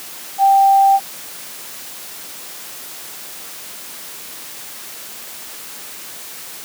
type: tone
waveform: sine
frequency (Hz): 785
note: G5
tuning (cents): +2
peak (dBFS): -8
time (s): 0.38-1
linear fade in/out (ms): 50
effects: white hiss -33 dBFS RMS until 6.64 s + high-pass 150 Hz 12 dB/octave